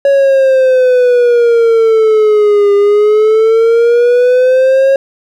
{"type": "exponential two-way sweep", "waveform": "triangle", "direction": "down then up", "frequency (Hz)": [559, 403.2, 546], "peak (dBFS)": -3, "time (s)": [0.05, 4.96], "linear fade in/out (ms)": 2, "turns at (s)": 2.74, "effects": []}